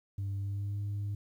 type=tone with pitch glide; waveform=sine; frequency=98.7 to 101.83 Hz; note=G2 to G#2; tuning=+12 to -34 cents; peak=-30 dBFS; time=0.18-1.15 s; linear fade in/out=5 ms; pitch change=+54 cents; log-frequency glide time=0.36-0.8 s; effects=tanh soft clip ceiling -31 dBFS + 11-bit